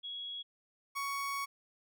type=tone pair in turn; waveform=sine / 30% pulse; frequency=3332 / 1115.5 Hz; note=G#7 / C#6; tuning=+5 / +11 cents; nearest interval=octave + perfect fifth; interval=1894 cents; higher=first; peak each=-39 / -32 dBFS; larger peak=second; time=0.03-0.43 / 0.95-1.46 s; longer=second; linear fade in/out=20 ms; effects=none